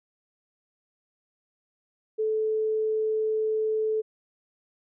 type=tone; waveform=sine; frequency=435.5 Hz; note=A4; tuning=18 cents flat; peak=-23 dBFS; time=2.18-4.02 s; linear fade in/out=20 ms; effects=none